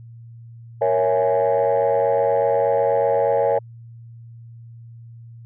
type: chord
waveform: sine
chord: A# half-diminished seventh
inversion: none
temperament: equal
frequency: 466.2 / 554.4 / 659.3 / 830.6 Hz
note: A#4 / C#5 / E5 / G#5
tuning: 0 / 0 / 0 / 0 cents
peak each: -20 / -18 / -22 / -22 dBFS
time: 0.81-3.59 s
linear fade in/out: 10 ms
effects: tanh soft clip ceiling -10 dBFS + added 116 Hz sine -38 dBFS peak until 5.45 s